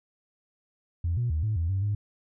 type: tone with pitch steps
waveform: sine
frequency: 85.2 / 120.3 / 77.8 / 107.8 / 83.3 / 96.3 / 103.3 Hz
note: F2 / B2 / D#2 / A2 / E2 / G2 / G#2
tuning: -42 / -45 / 0 / -35 / +19 / -30 / -9 cents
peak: -23 dBFS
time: 1.04-1.95 s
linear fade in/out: 5 ms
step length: 130 ms
effects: tanh soft clip ceiling -20 dBFS